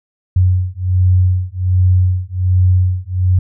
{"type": "beating tone pair", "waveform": "sine", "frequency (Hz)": [91, 92.3], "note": ["F#2", "F#2"], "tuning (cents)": [-28, -4], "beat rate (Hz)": 1.3, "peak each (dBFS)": -13, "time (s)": [0.36, 3.39], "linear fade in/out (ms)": 5, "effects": []}